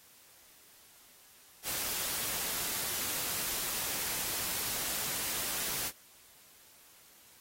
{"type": "noise", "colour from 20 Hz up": "white", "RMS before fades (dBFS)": -35, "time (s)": [1.63, 5.92], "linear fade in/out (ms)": 50, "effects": ["white hiss -59 dBFS RMS until 7.4 s", "AAC 48 kbps"]}